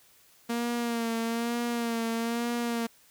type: tone with vibrato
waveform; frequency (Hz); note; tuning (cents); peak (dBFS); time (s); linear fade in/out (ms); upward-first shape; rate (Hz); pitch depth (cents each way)
sawtooth; 233.1; A#3; 0; -24; 0.49-2.87; 10; sine; 1.1; 38
effects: white hiss -60 dBFS RMS until 3.1 s